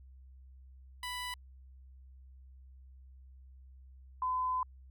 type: tone pair in turn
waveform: 15% pulse / sine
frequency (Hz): 991 / 1015.9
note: B5 / B5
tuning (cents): +6 / +49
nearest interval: unison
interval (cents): 43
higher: second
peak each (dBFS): -31 / -30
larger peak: second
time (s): 1.03-1.34 / 4.22-4.63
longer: second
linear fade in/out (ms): 2
effects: added 65 Hz sine -52 dBFS peak until 4.9 s